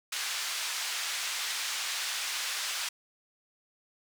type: band-pass noise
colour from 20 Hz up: white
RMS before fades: -34 dBFS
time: 0.12-2.89 s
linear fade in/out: 5 ms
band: 1200 to 5900 Hz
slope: 12 dB/octave
effects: none